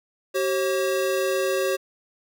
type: tone pair together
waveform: square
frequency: 382.3 / 540.7 Hz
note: G4 / C#5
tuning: -43 / -43 cents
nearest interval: tritone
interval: 600 cents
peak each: -25 dBFS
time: 0.34-1.77 s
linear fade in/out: 20 ms
effects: none